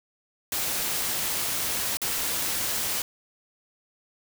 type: noise with dropouts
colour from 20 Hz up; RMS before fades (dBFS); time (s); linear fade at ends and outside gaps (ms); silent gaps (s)
white; -28; 0.52-3.02; 2; 1.971-2.017
effects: none